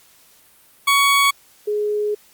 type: tone pair in turn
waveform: 20% pulse / sine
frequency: 1120 / 418.6 Hz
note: C#6 / G#4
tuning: +18 / +14 cents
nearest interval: octave + perfect fourth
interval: 1704 cents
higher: first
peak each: -8 / -18 dBFS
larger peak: first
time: 0.87-1.31 / 1.67-2.15 s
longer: second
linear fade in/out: 10 ms
effects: white hiss -52 dBFS RMS until 2.33 s + Opus 48 kbps